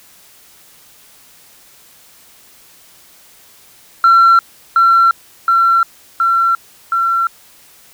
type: tone with echo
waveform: sine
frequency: 1357 Hz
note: E6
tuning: 50 cents sharp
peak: -3 dBFS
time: 4.04-4.39 s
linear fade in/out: 2 ms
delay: 720 ms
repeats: 4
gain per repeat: -2 dB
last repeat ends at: 7.27 s
effects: tanh soft clip ceiling -3 dBFS + white hiss -45 dBFS RMS until 7.93 s